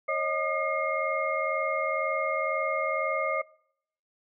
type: tone cluster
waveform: sine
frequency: 545 / 627 / 1216 / 2136 Hz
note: C#5 / D#5 / D#6 / C7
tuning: -29 / +13 / -40 / +35 cents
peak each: -31 dBFS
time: 0.08-3.42 s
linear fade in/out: 10 ms
effects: noise-tail reverb RT60 0.7 s tail -23 dB re dry